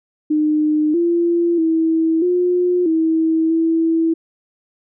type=tone with pitch steps; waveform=sine; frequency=304.7 / 342.1 / 324 / 357.3 / 322.3 / 327.2 Hz; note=D#4 / F4 / E4 / F4 / E4 / E4; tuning=-36 / -36 / -30 / +40 / -39 / -13 cents; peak=-13 dBFS; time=0.3-4.14 s; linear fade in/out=10 ms; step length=640 ms; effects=none